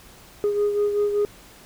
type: beating tone pair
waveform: sine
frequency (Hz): 411.7 / 416.9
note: G#4 / G#4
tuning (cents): -15 / +7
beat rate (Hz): 5.2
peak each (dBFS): -18 / -26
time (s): 0.44-1.25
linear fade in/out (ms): 0
effects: tanh soft clip ceiling -16 dBFS + pink hiss -48 dBFS RMS until 1.65 s